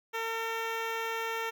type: tone with notch filter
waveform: 10% pulse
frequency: 453.2 Hz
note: A#4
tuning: 49 cents flat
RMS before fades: -34 dBFS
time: 0.13-1.51 s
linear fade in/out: 20 ms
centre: 9000 Hz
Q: 0.62
effects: none